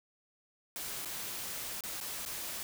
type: noise with dropouts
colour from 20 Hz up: white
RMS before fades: -40 dBFS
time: 0.76-2.63 s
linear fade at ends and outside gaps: 0 ms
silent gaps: 1.049-1.057 / 1.807-1.837 / 2.002-2.011 / 2.251-2.261 s
effects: none